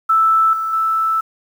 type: tone with level steps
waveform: sine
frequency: 1318.5 Hz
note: E6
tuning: in tune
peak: -10 / -18 / -14 dBFS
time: 0.09-1.21 s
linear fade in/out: 10 ms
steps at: 0.53 / 0.73 s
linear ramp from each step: 2 ms
effects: 7-bit